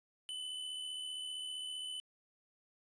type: tone with amplitude modulation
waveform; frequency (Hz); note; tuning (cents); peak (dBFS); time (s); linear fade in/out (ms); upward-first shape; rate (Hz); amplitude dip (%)
square; 3011; F#7; +30; -39; 0.29-2; 0; sine; 75.3; 40
effects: resampled to 22050 Hz